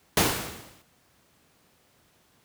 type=noise with exponential decay; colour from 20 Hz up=pink; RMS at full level=-18 dBFS; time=0.17-0.82 s; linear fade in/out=2 ms; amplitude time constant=140 ms; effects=pink hiss -63 dBFS RMS until 2.44 s + high-pass 80 Hz 12 dB/octave

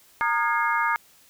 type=tone cluster; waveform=sine; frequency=927 / 1223 / 1417 / 1660 / 2139 Hz; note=A#5 / D#6 / F6 / G#6 / C7; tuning=-10 / -30 / +25 / -1 / +38 cents; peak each=-25 / -26 / -30 / -27 / -30 dBFS; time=0.21-0.96 s; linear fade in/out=0 ms; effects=white hiss -56 dBFS RMS until 1.29 s

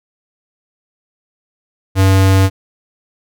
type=tone; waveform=square; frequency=95.9 Hz; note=G2; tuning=37 cents flat; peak=-8 dBFS; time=1.95-2.5 s; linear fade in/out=50 ms; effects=none

